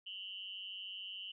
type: tone with amplitude modulation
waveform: sine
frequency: 2960 Hz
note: F#7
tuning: in tune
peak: -39 dBFS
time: 0.06-1.32 s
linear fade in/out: 10 ms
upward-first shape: sine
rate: 193 Hz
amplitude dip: 95%
effects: none